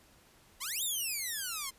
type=exponential two-way sweep; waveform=5% pulse; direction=up then down; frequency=932.3 to 3800 to 1027 Hz; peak=-24 dBFS; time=0.6-1.71 s; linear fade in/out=20 ms; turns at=0.83 s; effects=pink hiss -62 dBFS RMS until 1.78 s + resampled to 32000 Hz